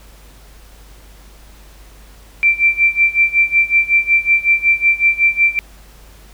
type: tone with tremolo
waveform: sine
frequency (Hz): 2349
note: D7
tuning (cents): 0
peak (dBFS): -7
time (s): 2.43-5.59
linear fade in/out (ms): 0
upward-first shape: sine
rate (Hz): 5.4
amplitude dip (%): 90
effects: added 50 Hz sine -40 dBFS peak until 6.33 s + pink hiss -46 dBFS RMS until 6.33 s